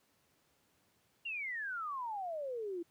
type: exponential sweep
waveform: sine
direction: down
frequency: 2834 to 330.4 Hz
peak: -37 dBFS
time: 1.25-2.83 s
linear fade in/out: 10 ms
effects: pink hiss -73 dBFS RMS until 2.9 s + high-pass 100 Hz 12 dB/octave